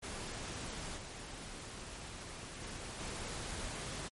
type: noise with level steps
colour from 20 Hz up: pink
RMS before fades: -43 / -47 / -45 / -42 dBFS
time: 0.02-4.09 s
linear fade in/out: 20 ms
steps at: 0.96 / 2.6 / 2.99 s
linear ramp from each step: 20 ms
effects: MP3 48 kbps